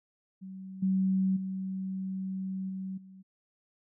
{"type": "tone with level steps", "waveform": "sine", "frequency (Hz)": 189.8, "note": "F#3", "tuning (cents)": 44, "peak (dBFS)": [-40, -24, -32, -34, -48], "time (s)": [0.41, 3.23], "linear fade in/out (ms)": 20, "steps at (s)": [0.82, 1.36, 2.69, 2.97], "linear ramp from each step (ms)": 10, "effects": []}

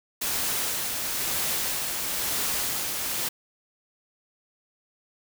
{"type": "noise with tremolo", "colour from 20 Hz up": "white", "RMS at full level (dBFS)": -27, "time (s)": [0.21, 3.29], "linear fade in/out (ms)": 10, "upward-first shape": "sine", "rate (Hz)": 1, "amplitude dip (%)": 30, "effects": []}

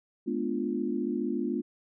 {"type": "chord", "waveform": "sine", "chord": "G# diminished seventh", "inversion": "none", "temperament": "equal with one note detuned", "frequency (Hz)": [212.5, 246.9, 293.7, 349.2], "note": ["G#3", "B3", "D4", "F4"], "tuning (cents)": [40, 0, 0, 0], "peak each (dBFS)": [-34, -32, -34, -33], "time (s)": [0.26, 1.62], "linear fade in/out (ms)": 20, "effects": []}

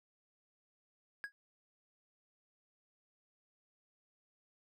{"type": "tone with exponential decay", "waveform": "triangle", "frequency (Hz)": 1653, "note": "G#6", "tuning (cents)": -9, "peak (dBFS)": -33, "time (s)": [1.24, 1.32], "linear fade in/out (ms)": 0, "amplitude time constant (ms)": 17, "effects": []}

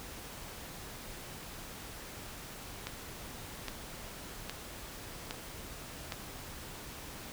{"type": "click train", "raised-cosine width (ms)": 0.2, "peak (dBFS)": -19, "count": 5, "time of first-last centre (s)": [2.87, 6.122], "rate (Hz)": 1.23, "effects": ["pink hiss -46 dBFS RMS until 7.32 s"]}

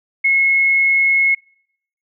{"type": "tone", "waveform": "sine", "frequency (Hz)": 2175, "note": "C#7", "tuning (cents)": -33, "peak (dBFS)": -11, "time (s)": [0.24, 1.35], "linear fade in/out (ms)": 10, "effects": ["noise-tail reverb RT60 0.7 s tail -26 dB re dry"]}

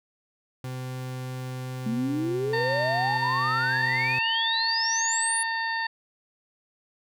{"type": "tone", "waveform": "40% pulse", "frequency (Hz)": 128.2, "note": "C3", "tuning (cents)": -35, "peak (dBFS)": -31, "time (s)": [0.64, 4.19], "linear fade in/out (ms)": 2}
{"type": "exponential sweep", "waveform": "sine", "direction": "up", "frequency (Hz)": [215.2, 10030], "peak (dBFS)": -25, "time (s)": [1.86, 5.43], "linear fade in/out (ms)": 5}
{"type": "harmonic tone", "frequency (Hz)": 908, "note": "A#5", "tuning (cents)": -46, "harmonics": [1, 2, 3, 4, 5], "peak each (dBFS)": [-30, -28, -42, -42, -37], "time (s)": [2.53, 5.87], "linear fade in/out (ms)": 5}
{"effects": []}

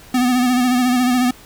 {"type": "tone with vibrato", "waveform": "square", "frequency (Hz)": 249.5, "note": "B3", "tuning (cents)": 18, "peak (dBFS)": -14, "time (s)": [0.14, 1.31], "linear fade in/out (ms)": 5, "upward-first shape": "sine", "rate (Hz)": 14, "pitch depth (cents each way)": 44, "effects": ["pink hiss -43 dBFS RMS until 1.45 s"]}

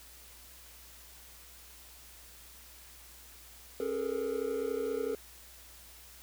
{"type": "tone cluster", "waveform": "triangle", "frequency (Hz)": [271.3, 413.4, 444, 477.9], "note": ["C#4", "G#4", "A4", "A#4"], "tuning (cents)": [-37, -8, 16, 43], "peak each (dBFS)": [-39, -35, -33, -35], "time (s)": [3.8, 5.15], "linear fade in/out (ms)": 2, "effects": ["added 60 Hz sine -58 dBFS peak until 6.22 s", "white hiss -54 dBFS RMS until 6.22 s"]}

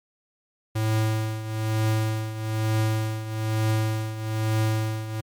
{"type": "tone with tremolo", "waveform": "square", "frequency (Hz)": 109.6, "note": "A2", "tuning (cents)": -6, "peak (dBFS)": -20, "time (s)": [0.75, 5.21], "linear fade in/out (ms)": 10, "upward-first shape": "triangle", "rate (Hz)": 1.1, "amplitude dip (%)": 75, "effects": ["MP3 96 kbps"]}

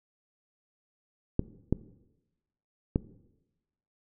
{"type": "clicks", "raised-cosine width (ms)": 3, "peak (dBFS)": -11, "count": 3, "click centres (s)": [1.394, 1.726, 2.959], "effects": ["noise-tail reverb RT60 1.0 s tail -18 dB re dry"]}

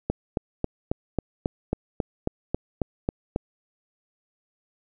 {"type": "click train", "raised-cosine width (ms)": 2, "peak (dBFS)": -10, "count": 13, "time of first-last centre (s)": [0.1, 3.361], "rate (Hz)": 3.68, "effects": []}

